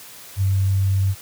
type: tone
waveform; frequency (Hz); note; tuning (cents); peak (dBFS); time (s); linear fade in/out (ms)
sine; 96.8; G2; -21; -15; 0.36-1.15; 50
effects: white hiss -41 dBFS RMS until 1.21 s + high-pass 60 Hz 12 dB/octave